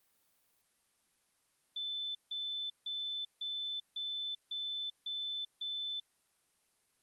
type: tone bursts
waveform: sine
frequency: 3520 Hz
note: A7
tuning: in tune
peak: -36 dBFS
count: 8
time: 1.76-6 s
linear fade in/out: 5 ms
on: 390 ms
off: 160 ms
effects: white hiss -74 dBFS RMS until 7.02 s + Opus 32 kbps